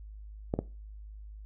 clicks, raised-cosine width 2 ms, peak -15 dBFS, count 2, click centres 0.539 / 0.59 s, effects noise-tail reverb RT60 0.3 s tail -19 dB re dry + added 52 Hz sine -43 dBFS peak until 1.45 s

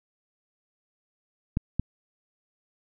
clicks, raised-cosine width 5 ms, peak -12 dBFS, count 2, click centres 1.571 / 1.796 s, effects none

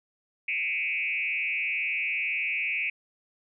sine tone with frequency modulation, 2394 Hz, D7, 33 cents sharp, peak -26 dBFS, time 0.48-2.9 s, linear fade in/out 5 ms, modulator 162 Hz, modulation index 1.5, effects none

